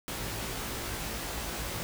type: noise with comb filter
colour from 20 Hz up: pink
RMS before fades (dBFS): -36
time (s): 0.08-1.83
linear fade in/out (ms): 0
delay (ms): 18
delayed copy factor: +0.9
effects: none